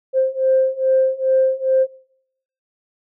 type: beating tone pair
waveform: sine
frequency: 524 / 526.4 Hz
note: C5 / C5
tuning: +2 / +10 cents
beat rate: 2.4 Hz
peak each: -17 / -16 dBFS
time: 0.13-1.87 s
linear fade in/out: 50 ms
effects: noise-tail reverb RT60 0.8 s tail -26 dB re dry + tanh soft clip ceiling -6 dBFS